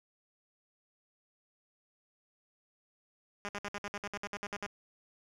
5% pulse tone bursts, 203.9 Hz, G#3, 32 cents flat, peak -25 dBFS, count 13, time 3.45-4.665 s, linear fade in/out 0 ms, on 39 ms, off 59 ms, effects low-pass 6000 Hz 12 dB/octave + 10-bit

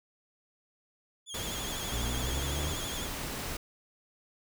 25% pulse tone with vibrato, 3348 Hz, G#7, 13 cents sharp, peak -35 dBFS, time 1.26-3.09 s, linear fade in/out 50 ms, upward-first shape sine, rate 12 Hz, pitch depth 74 cents each way
pink noise, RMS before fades -37 dBFS, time 1.34-3.57 s, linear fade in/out 5 ms
35% pulse exponential sweep, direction up, 56.1 to 77.78 Hz, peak -31 dBFS, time 1.92-2.74 s, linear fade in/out 5 ms
effects none

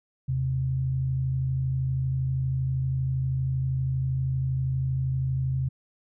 sine tone pair together, 78.19 / 130.81 Hz, D#2 / C3, +9 / 0 cents, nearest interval major sixth, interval 891 cents, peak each -33 / -24 dBFS, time 0.28-5.69 s, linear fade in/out 10 ms, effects none

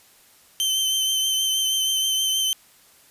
sawtooth tone with vibrato, 3092 Hz, G7, 24 cents flat, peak -17 dBFS, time 0.6-2.53 s, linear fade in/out 0 ms, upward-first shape triangle, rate 6.3 Hz, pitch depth 26 cents each way, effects white hiss -54 dBFS RMS until 3.1 s + resampled to 32000 Hz

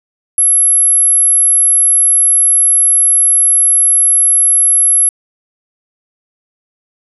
sine tone, 11140 Hz, F9, 5 cents flat, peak -4 dBFS, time 0.38-5.09 s, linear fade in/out 2 ms, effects tanh soft clip ceiling -5 dBFS

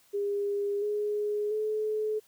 sine tone with pitch steps, 405.1 / 417.2 / 429.7 Hz, G#4 / G#4 / A4, -43 / +8 / -41 cents, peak -27 dBFS, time 0.13-2.2 s, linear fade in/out 20 ms, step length 690 ms, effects white hiss -63 dBFS RMS until 2.27 s

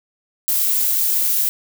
violet noise, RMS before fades -18 dBFS, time 0.48-1.49 s, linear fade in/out 0 ms, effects none

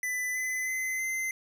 square tone with pitch steps, 1998 / 2021 / 2045 / 2068 Hz, B6 / B6 / C7 / C7, +20 / +39 / -40 / -21 cents, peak -30 dBFS, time 0.03-1.31 s, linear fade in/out 2 ms, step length 320 ms, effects none

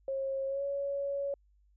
sine tone with pitch glide, 540 to 560 Hz, C#5 to C#5, -45 to +18 cents, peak -31 dBFS, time 0.08-1.34 s, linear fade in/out 2 ms, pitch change +63 cents, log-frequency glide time 0.47-0.63 s, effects added 50 Hz sine -63 dBFS peak until 1.76 s

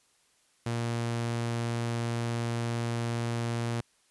sawtooth tone, 117.3 Hz, A#2, 11 cents sharp, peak -25 dBFS, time 0.66-3.81 s, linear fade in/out 5 ms, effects white hiss -67 dBFS RMS until 4.1 s + resampled to 24000 Hz

